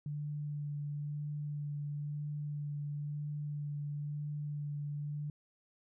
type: tone with vibrato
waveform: sine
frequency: 146.83 Hz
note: D3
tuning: in tune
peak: -36 dBFS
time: 0.06-5.3 s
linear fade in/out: 2 ms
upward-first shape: sine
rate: 1 Hz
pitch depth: 13 cents each way
effects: none